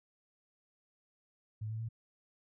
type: tone with pitch steps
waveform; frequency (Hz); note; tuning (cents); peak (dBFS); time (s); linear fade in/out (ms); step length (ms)
sine; 108 / 110.72 / 113.5; A2 / A2 / A#2; -32 / +11 / -46; -36; 1.61-1.889; 10; 93
effects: none